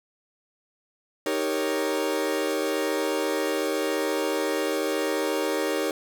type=chord; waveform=40% pulse; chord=Eb dominant seventh; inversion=none; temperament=equal; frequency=311.1 / 392 / 466.2 / 554.4 Hz; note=Eb4 / G4 / Bb4 / Db5; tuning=0 / 0 / 0 / 0 cents; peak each=-29 dBFS; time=1.26-5.91 s; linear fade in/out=2 ms; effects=none